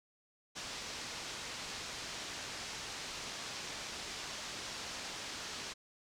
white low-pass noise, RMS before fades -44 dBFS, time 0.55-5.74 s, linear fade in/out 20 ms, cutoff 6400 Hz, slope 24 dB/octave, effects none

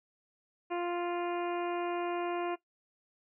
harmonic tone, 349.2 Hz, F4, in tune, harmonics 1 / 2 / 3 / 4 / 5 / 6 / 7 / 8, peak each -33 / -37 / -41 / -47 / -50 / -52 / -46 / -50 dBFS, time 0.7-2.56 s, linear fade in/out 20 ms, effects noise-tail reverb RT60 0.1 s tail -17 dB re dry

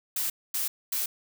blue noise bursts, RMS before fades -29 dBFS, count 3, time 0.16-1.06 s, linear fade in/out 5 ms, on 140 ms, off 240 ms, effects none

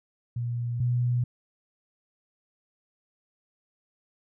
sine tone pair in turn, 119.6 / 122.25 Hz, A#2 / B2, +45 / -17 cents, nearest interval unison, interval 38 cents, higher second, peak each -27 / -22 dBFS, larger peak second, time 0.36-0.8 / 0.8-1.24 s, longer neither, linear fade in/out 5 ms, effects none

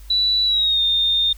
sine tone with pitch glide, 3951 to 3644 Hz, B7 to A#7, 0 to -40 cents, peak -15 dBFS, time 0.1-1.33 s, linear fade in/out 5 ms, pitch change -140 cents, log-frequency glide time 0.45-0.82 s, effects added 50 Hz sine -37 dBFS peak until 1.37 s + white hiss -51 dBFS RMS until 1.37 s

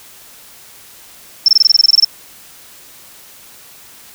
sine tone bursts, 5360 Hz, E8, 28 cents sharp, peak -4 dBFS, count 13, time 1.46-2.047 s, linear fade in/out 2 ms, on 23 ms, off 24 ms, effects white hiss -40 dBFS RMS until 4.14 s

